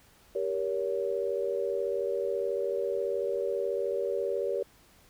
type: chord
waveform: sine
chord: G diminished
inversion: none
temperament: just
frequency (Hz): 392 / 470.4 / 564.5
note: G4 / Bb4 / Db5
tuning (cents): 0 / +16 / +31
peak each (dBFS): -32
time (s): 0.35-4.63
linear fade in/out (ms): 5
effects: pink hiss -60 dBFS RMS until 5.09 s